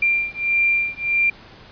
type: beating tone pair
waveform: sine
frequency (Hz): 2376 / 2377.6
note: D7 / D7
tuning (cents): +20 / +21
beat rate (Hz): 1.6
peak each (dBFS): -20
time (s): 0.02-1.3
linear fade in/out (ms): 5
effects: pink hiss -44 dBFS RMS until 1.71 s + resampled to 11025 Hz